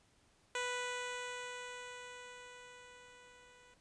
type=tone with level ramp; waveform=10% pulse; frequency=493.9 Hz; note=B4; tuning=in tune; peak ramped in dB=-27 to -53 dBFS; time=0.55-3.74 s; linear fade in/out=2 ms; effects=pink hiss -70 dBFS RMS until 3.8 s + resampled to 22050 Hz